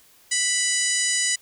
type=harmonic tone with a mistuned harmonic; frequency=987.8 Hz; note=B5; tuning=in tune; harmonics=2 / 3 / 4 / 5 / 6 / 7 / 8 / 9 / 10; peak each=-27 / -31 / -32 / -30 / -31 / -25 / -33 / -27 / -36 dBFS; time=0.31-1.36 s; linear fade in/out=10 ms; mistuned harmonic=9; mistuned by=-36 cents; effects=white hiss -55 dBFS RMS until 1.41 s